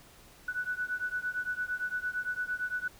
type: beating tone pair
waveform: sine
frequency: 1479 / 1487.8 Hz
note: F#6 / F#6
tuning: -1 / +9 cents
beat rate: 8.8 Hz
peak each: -34 / -35 dBFS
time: 0.48-2.88 s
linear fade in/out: 5 ms
effects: pink hiss -56 dBFS RMS until 2.99 s